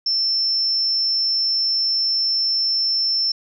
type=tone; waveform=sine; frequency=5350 Hz; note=E8; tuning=25 cents sharp; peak=-17 dBFS; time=0.06-3.32 s; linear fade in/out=5 ms; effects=none